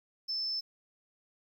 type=tone; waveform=triangle; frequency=5274 Hz; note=E8; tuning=in tune; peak=-28 dBFS; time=0.28-0.61 s; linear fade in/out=20 ms; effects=tanh soft clip ceiling -30 dBFS + 11-bit